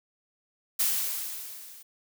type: noise with level ramp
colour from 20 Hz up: blue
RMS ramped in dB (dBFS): -24 to -49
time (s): 0.79-1.83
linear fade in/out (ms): 10
effects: none